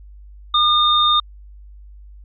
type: tone pair together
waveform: sine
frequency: 1214 / 3653 Hz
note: D#6 / A#7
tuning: -43 / -36 cents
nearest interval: octave + perfect fifth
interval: 1907 cents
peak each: -15 dBFS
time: 0.54-1.2 s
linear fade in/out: 5 ms
effects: added 50 Hz sine -38 dBFS peak until 2.24 s